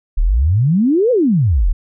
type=exponential two-way sweep; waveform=sine; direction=up then down; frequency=33 to 523.3 to 33 Hz; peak=-10 dBFS; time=0.17-1.73 s; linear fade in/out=10 ms; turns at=1.11 s; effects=none